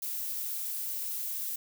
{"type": "noise", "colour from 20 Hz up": "violet", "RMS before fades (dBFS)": -35, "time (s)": [0.02, 1.56], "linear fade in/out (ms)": 5, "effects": []}